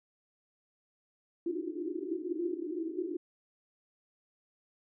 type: band-pass noise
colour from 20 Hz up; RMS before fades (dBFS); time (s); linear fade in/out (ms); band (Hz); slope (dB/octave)
pink; -36; 1.46-3.17; 5; 310 to 370; 96
effects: none